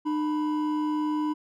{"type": "tone pair together", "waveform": "triangle", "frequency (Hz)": [302.8, 987.8], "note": ["D#4", "B5"], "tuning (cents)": [-47, 0], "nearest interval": "octave + minor sixth", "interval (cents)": 2047, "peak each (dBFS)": [-23, -31], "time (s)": [0.05, 1.34], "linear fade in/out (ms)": 20, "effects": []}